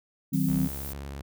sine chord, C diminished, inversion first, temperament just, 156.98 / 188.37 / 261.6 Hz, Eb3 / Gb3 / C4, +16 / +31 / 0 cents, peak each -27 dBFS, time 0.32-0.68 s, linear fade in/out 20 ms
violet noise, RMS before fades -39 dBFS, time 0.33-0.93 s, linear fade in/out 5 ms
sawtooth tone with vibrato, 69.3 Hz, C#2, in tune, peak -32 dBFS, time 0.48-1.22 s, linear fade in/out 10 ms, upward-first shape triangle, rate 19 Hz, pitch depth 130 cents each way
effects none

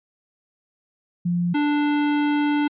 sine / square tone pair in turn, 174.61 / 293.7 Hz, F3 / D4, 0 / 0 cents, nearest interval major sixth, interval 900 cents, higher second, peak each -19 dBFS, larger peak neither, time 1.25-1.54 / 1.54-2.68 s, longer second, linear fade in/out 10 ms, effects resampled to 8000 Hz

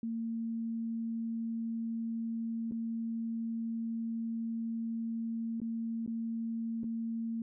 sine tone with dropouts, 228 Hz, A#3, 38 cents flat, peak -33 dBFS, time 0.03-7.42 s, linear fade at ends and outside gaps 2 ms, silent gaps 2.712-2.72 / 5.602-5.616 / 6.063-6.076 / 6.834-6.841 s, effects none

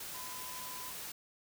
sine tone in noise, 1008 Hz, B5, 35 cents sharp, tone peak -48 dBFS, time 0.14-0.91 s, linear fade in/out 5 ms, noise white, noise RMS -44 dBFS, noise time 0-1.12 s, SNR -7 dB, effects none

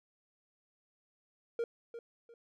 triangle tone with echo, 466.2 Hz, A#4, in tune, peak -29 dBFS, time 1.59-1.64 s, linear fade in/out 2 ms, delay 350 ms, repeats 2, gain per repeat -11 dB, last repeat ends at 2.34 s, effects none

